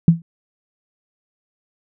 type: tone with exponential decay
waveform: sine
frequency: 166.5 Hz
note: E3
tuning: 18 cents sharp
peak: -3 dBFS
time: 0.08-0.22 s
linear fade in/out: 2 ms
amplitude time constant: 30 ms
effects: none